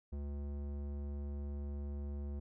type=tone with low-pass filter; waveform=square; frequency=71.5 Hz; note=D2; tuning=46 cents flat; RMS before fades=-41 dBFS; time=0.12-2.4 s; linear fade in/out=10 ms; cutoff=480 Hz; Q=0.61; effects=none